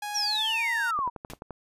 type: tone with pitch glide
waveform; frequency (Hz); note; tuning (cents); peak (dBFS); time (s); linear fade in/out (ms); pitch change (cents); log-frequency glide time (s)
sawtooth; 830 to 926.3; G#5 to A#5; -1 to -11; -28; 0.02-0.91; 5; +190; 0.25-0.64
type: exponential sweep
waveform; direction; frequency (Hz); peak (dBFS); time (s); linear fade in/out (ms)
sine; down; 5920 to 932.3; -25; 0.14-1.1; 20
type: click train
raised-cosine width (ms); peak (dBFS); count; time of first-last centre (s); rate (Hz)
1; -24; 7; 0.99-1.507; 11.6
type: noise with exponential decay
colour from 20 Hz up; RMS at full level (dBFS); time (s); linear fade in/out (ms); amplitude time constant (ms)
pink; -37; 1.3-1.39; 0; 19
effects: resampled to 32000 Hz